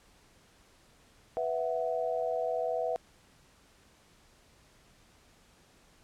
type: chord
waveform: sine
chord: B suspended fourth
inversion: none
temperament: equal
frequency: 493.9 / 659.3 / 740 Hz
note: B4 / E5 / F#5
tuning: 0 / 0 / 0 cents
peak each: -33 / -32 / -36 dBFS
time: 1.37-2.96 s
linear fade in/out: 0 ms
effects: pink hiss -62 dBFS RMS until 6.03 s + low-pass 10000 Hz 12 dB/octave